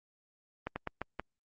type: slowing click train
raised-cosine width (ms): 0.5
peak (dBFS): -20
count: 5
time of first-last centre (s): 0.67-1.196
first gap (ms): 90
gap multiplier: 1.26
effects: Opus 48 kbps